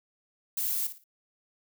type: noise with echo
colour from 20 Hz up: violet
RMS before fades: -30 dBFS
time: 0.57-0.87 s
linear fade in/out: 5 ms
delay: 57 ms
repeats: 3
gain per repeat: -11 dB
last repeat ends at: 1.041 s
effects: none